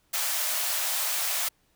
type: high-pass noise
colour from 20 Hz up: white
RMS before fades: -28 dBFS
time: 0.13-1.49 s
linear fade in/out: 10 ms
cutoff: 560 Hz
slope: 48 dB/octave
effects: pink hiss -68 dBFS RMS until 1.75 s